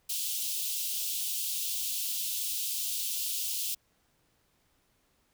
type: high-pass noise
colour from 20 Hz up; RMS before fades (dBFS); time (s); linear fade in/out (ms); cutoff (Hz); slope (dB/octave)
white; -33; 0.09-3.75; 10; 2800; 48
effects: pink hiss -71 dBFS RMS until 5.33 s